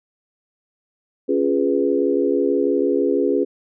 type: chord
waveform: sine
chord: C# dominant seventh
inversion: none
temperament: equal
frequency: 277.2 / 349.2 / 415.3 / 493.9 Hz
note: C#4 / E#4 / G#4 / B4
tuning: 0 / 0 / 0 / 0 cents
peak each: -21 / -22 / -20 / -23 dBFS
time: 1.28-3.45 s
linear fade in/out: 20 ms
effects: none